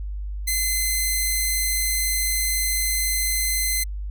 5% pulse tone, 2054 Hz, C7, 33 cents flat, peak -11 dBFS, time 0.47-3.84 s, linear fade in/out 10 ms, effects added 50 Hz sine -27 dBFS peak until 4.1 s

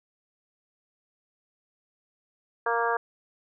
harmonic tone, 233.1 Hz, A#3, in tune, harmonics 2 / 3 / 4 / 5 / 6 / 7, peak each -29 / -31 / -29 / -30 / -34 / -31 dBFS, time 2.66-2.97 s, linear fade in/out 5 ms, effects none

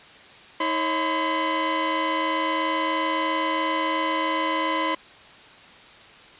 sawtooth tone cluster, 318.2 / 549 / 1015 Hz, D#4 / C#5 / B5, +39 / -17 / +47 cents, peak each -24 / -26 / -20 dBFS, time 0.6-4.95 s, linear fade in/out 5 ms, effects white hiss -47 dBFS RMS until 6.39 s + resampled to 8000 Hz

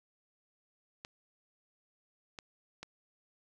clicks, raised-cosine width 0.2 ms, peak -26 dBFS, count 3, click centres 1.049 / 2.388 / 2.83 s, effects none

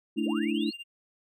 sine chord, A suspended fourth, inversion none, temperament equal, 220 / 293.7 / 329.6 Hz, A3 / D4 / E4, 0 / 0 / 0 cents, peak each -30 dBFS, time 0.16-0.71 s, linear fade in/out 20 ms
triangle tone with tremolo, 2794 Hz, F7, in tune, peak -35 dBFS, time 0.17-0.84 s, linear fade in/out 20 ms, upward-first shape sine, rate 16 Hz, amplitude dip 85%
sine linear sweep, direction up, 254.2 to 4435 Hz, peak -38 dBFS, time 0.24-0.73 s, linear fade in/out 5 ms
effects none

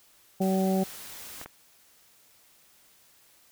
harmonic tone, 190.1 Hz, F#3, 47 cents sharp, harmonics 1 / 2 / 3 / 4, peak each -24 / -30 / -32 / -33 dBFS, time 0.4-0.84 s, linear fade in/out 10 ms
white noise, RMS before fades -43 dBFS, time 0.41-1.45 s, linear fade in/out 10 ms
clicks, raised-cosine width 0.5 ms, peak -25 dBFS, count 2, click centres 1.414 / 1.46 s
effects white hiss -60 dBFS RMS until 3.51 s

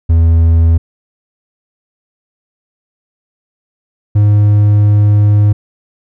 triangle tone pair in turn, 82.41 / 103.83 Hz, E2 / G#2, 0 / 0 cents, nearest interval major third, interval 400 cents, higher second, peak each -3 dBFS, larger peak neither, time 0.09-0.78 / 4.15-5.53 s, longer second, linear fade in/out 10 ms, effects none

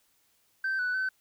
sine tone with pitch steps, 1553 / 1487 / 1526 Hz, G6 / F#6 / G6, -17 / +8 / -47 cents, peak -25 dBFS, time 0.64-1.09 s, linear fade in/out 5 ms, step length 150 ms, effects tanh soft clip ceiling -25 dBFS + white hiss -69 dBFS RMS until 1.2 s

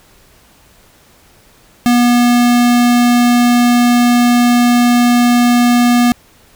square tone, 241.9 Hz, B3, 36 cents flat, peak -8 dBFS, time 1.86-6.12 s, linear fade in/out 0 ms, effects pink hiss -47 dBFS RMS until 6.55 s

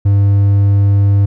triangle tone, 100 Hz, G2, 35 cents sharp, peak -5 dBFS, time 0.05-1.26 s, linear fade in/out 10 ms, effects none

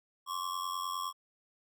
square ring-modulated tone, 1100 Hz, C#6, 14 cents flat, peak -32 dBFS, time 0.26-1.13 s, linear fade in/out 50 ms, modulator 44.9 Hz, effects none

